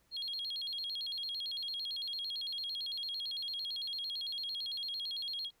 sine tone with vibrato, 3729 Hz, A#7, in tune, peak -35 dBFS, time 0.11-5.51 s, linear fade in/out 50 ms, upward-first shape square, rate 8.9 Hz, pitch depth 220 cents each way, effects tanh soft clip ceiling -33 dBFS + pink hiss -72 dBFS RMS until 5.6 s

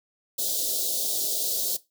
white band-stop noise, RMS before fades -27 dBFS, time 0.38-1.77 s, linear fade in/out 10 ms, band 660 to 3500 Hz, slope 48 dB/octave, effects noise-tail reverb RT60 0.2 s tail -17 dB re dry + high-pass 400 Hz 12 dB/octave

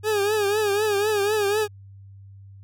40% pulse tone with vibrato, 415.2 Hz, G#4, in tune, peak -19 dBFS, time 0.03-1.68 s, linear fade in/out 50 ms, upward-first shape triangle, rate 4 Hz, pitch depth 100 cents each way, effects added 98 Hz sine -42 dBFS peak until 2.63 s

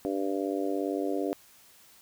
harmonic tone, 97.7 Hz, G2, 5 cents flat, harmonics 3 / 4 / 5 / 6 / 7, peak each -31 / -33 / -35 / -37 / -38 dBFS, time 0.05-1.33 s, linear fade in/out 0 ms, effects white hiss -57 dBFS RMS until 2.01 s

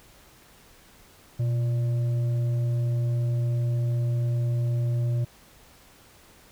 sine tone with frequency modulation, 121.3 Hz, B2, 31 cents flat, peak -22 dBFS, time 1.39-5.25 s, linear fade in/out 10 ms, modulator 469 Hz, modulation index 0.2, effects pink hiss -54 dBFS RMS until 6.51 s

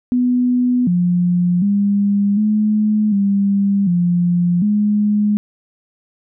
sine tone with pitch steps, 247.8 / 176.9 / 201.7 / 212.7 / 199.1 / 175.1 / 208.4 Hz, B3 / F3 / G3 / G#3 / G3 / F3 / G#3, +6 / +23 / +50 / +42 / +27 / +5 / +6 cents, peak -12 dBFS, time 0.12-5.37 s, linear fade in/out 0 ms, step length 750 ms, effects none

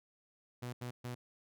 sawtooth tone bursts at uneven times, 122.6 Hz, B2, 12 cents flat, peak -36 dBFS, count 3, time 0.62-0.73 / 0.81-0.91 / 1.04-1.15 s, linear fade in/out 10 ms, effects none

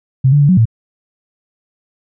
sine tone with pitch steps, 131.8 / 145.3 / 143.3 / 184.5 / 112.9 Hz, C3 / D3 / D3 / F#3 / A2, +13 / -18 / -42 / -5 / +45 cents, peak -6 dBFS, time 0.24-0.655 s, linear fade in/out 10 ms, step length 83 ms, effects none

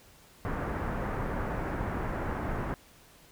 pink low-pass noise, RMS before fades -33 dBFS, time 0.45-2.74 s, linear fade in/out 0 ms, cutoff 1700 Hz, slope 24 dB/octave, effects pink hiss -57 dBFS RMS until 3.31 s

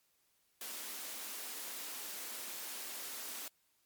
white high-pass noise, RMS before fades -44 dBFS, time 0.61-3.48 s, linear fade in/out 2 ms, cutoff 210 Hz, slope 48 dB/octave, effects white hiss -75 dBFS RMS until 3.85 s + MP3 96 kbps

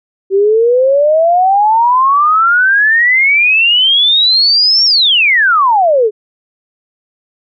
sine exponential two-way sweep, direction up then down, 380.9 to 5588 to 406.1 Hz, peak -6 dBFS, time 0.3-6.11 s, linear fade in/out 50 ms, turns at 4.85 s, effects none

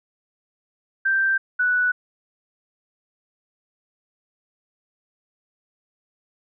sine tone pair in turn, 1568 / 1480 Hz, G6 / F#6, 0 / 0 cents, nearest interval minor second, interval 100 cents, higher first, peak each -17 dBFS, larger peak neither, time 1.05-1.38 / 1.59-1.92 s, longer neither, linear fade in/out 10 ms, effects none

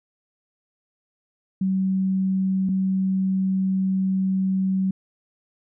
sine tone pair in turn, 190 / 190 Hz, F#3 / F#3, +46 / +46 cents, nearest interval unison, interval 0 cents, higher neither, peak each -19 dBFS, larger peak neither, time 1.61-2.69 / 2.69-4.91 s, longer second, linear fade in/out 5 ms, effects none

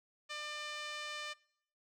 5% pulse tone with band-pass filter, 598 Hz, D5, 31 cents sharp, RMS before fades -43 dBFS, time 0.29-1.34 s, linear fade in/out 20 ms, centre 1700 Hz, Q 0.69, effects noise-tail reverb RT60 0.7 s tail -23 dB re dry

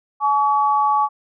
sine tone pair together, 850 / 1135.4 Hz, G#5 / C#6, +40 / +41 cents, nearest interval perfect fourth, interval 501 cents, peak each -17 dBFS, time 0.2-1.09 s, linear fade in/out 50 ms, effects none

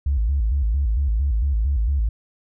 sine tone with vibrato, 61.74 Hz, B1, in tune, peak -16 dBFS, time 0.06-2.09 s, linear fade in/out 5 ms, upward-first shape square, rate 4.4 Hz, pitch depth 220 cents each way, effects tanh soft clip ceiling -13 dBFS

